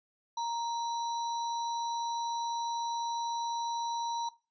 sine tone with sample-and-hold, 934 Hz, A#5, 3 cents sharp, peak -31 dBFS, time 0.37-4.29 s, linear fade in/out 5 ms, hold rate 4900 Hz, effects noise-tail reverb RT60 0.3 s tail -18 dB re dry + resampled to 16000 Hz

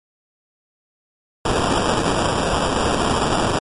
blue noise with sample-and-hold, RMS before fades -19 dBFS, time 1.45-3.59 s, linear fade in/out 5 ms, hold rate 2100 Hz, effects MP3 48 kbps

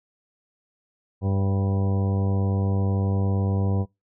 harmonic tone with a mistuned harmonic, 97.8 Hz, G2, 4 cents flat, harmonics 1 / 2 / 3 / 4 / 5 / 6 / 7 / 8 / 10, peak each -21 / -28 / -35 / -36 / -35 / -42 / -42 / -41 / -43 dBFS, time 1.21-3.86 s, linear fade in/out 50 ms, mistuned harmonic 6, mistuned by -25 cents, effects noise-tail reverb RT60 0.2 s tail -22 dB re dry

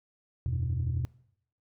sine chord, E suspended second, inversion none, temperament equal with one note detuned, 82.41 / 94.12 / 123.47 Hz, E2 / F#2 / B2, 0 / +30 / 0 cents, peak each -30 / -33 / -29 dBFS, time 0.46-1.05 s, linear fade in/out 0 ms, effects noise-tail reverb RT60 0.7 s tail -23 dB re dry + tanh soft clip ceiling -23 dBFS

